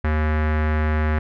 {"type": "tone with low-pass filter", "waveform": "square", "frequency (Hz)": 77, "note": "D#2", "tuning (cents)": -17, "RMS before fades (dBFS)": -20, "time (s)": [0.04, 1.19], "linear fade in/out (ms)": 5, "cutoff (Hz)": 1800, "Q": 2.6, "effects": []}